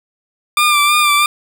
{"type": "tone with vibrato", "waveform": "20% pulse", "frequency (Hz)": 1189, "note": "D6", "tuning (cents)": 21, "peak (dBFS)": -5, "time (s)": [0.57, 1.26], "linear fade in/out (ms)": 2, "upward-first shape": "sine", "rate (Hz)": 3.1, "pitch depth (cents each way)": 35, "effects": []}